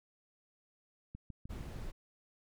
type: click train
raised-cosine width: 5 ms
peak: -33 dBFS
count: 5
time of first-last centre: 1.15-1.761 s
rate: 6.55 Hz
type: noise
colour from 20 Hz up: brown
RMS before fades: -43 dBFS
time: 1.49-1.92 s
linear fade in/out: 20 ms
effects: none